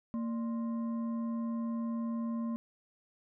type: tone with frequency modulation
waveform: sine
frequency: 229.9 Hz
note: A#3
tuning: 24 cents flat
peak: -32 dBFS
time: 0.14-2.56 s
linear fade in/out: 0 ms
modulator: 819 Hz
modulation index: 0.31
effects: none